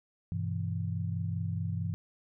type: chord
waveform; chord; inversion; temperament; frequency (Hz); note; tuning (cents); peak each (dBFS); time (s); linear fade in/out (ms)
sine; E minor; first; just; 98.89 / 123.61 / 164.81; G2 / B2 / E3; +16 / +2 / 0; -33 / -38 / -35; 0.32-1.94; 0
effects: none